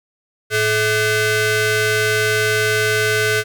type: ring-modulated tone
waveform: sawtooth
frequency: 540 Hz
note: C#5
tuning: 45 cents flat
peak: -8 dBFS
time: 0.5-3.44 s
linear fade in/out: 50 ms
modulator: 970 Hz
effects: none